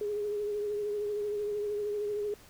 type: tone with vibrato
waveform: sine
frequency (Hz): 415.3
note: G#4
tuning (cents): 0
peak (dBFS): -30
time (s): 0.01-2.34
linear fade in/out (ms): 2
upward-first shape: triangle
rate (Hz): 13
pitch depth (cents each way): 37
effects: pink hiss -56 dBFS RMS until 2.49 s